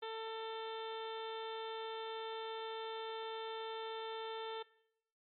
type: harmonic tone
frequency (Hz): 446.1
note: A4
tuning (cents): +24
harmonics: 1 / 2 / 3 / 4 / 5 / 6 / 7 / 8 / 9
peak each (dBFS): -43 / -46 / -51 / -54 / -59 / -59 / -55 / -52 / -65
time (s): 0.02-4.63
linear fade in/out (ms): 10
effects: noise-tail reverb RT60 0.8 s tail -21 dB re dry + MP3 32 kbps